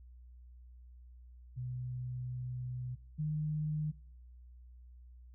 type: tone pair in turn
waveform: sine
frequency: 125.4 / 152.79 Hz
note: B2 / D#3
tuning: +27 / -31 cents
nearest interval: minor third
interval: 342 cents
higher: second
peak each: -37 / -32 dBFS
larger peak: second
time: 1.56-2.96 / 3.18-3.92 s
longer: first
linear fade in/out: 20 ms
effects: noise-tail reverb RT60 0.6 s tail -23 dB re dry + added 61 Hz sine -52 dBFS peak until 5.34 s